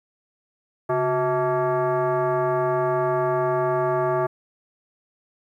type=tone with frequency modulation; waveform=sine; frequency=138.59 Hz; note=C#3; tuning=in tune; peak=-19 dBFS; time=0.89-4.27 s; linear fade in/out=10 ms; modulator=508 Hz; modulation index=1.9; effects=10-bit